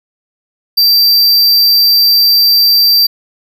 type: tone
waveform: square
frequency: 4689 Hz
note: D8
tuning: 4 cents flat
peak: -6 dBFS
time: 0.77-3.07 s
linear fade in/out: 10 ms
effects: none